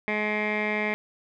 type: tone with low-pass filter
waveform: 15% pulse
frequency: 211.7 Hz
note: G#3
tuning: 33 cents sharp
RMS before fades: -27 dBFS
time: 0.08-0.94 s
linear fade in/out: 0 ms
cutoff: 2200 Hz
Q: 5.5
effects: none